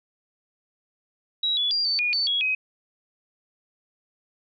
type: tone with pitch steps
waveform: sine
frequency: 3866 / 3418 / 4772 / 4540 / 2445 / 4514 / 3330 / 2527 Hz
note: B7 / G#7 / D8 / C#8 / D#7 / C#8 / G#7 / D#7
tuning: -38 / +49 / +27 / +41 / -31 / +31 / +4 / +26 cents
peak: -21 dBFS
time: 1.43-2.55 s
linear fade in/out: 5 ms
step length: 140 ms
effects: none